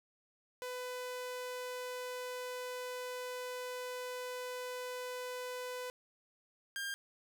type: tone pair in turn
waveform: sawtooth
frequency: 500 / 1603.5 Hz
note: B4 / G6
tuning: +21 / +39 cents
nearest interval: octave + minor sixth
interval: 2018 cents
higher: second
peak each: -36 / -34 dBFS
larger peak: second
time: 0.62-5.9 / 6.76-6.94 s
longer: first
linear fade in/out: 0 ms
effects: none